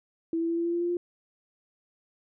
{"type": "tone with pitch steps", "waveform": "sine", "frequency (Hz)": [329.6, 332.5, 335.4, 338.3, 341.2, 344.2, 347.2, 350.2], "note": ["E4", "E4", "E4", "E4", "F4", "F4", "F4", "F4"], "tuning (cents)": [0, 15, 30, 45, -40, -25, -10, 5], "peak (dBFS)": -25, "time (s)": [0.33, 0.97], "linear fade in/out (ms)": 2, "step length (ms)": 80, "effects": []}